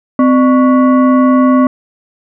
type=tone with frequency modulation; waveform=sine; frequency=257.2 Hz; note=C4; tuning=30 cents flat; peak=-5 dBFS; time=0.19-1.67 s; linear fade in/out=2 ms; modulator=858 Hz; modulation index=0.68; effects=none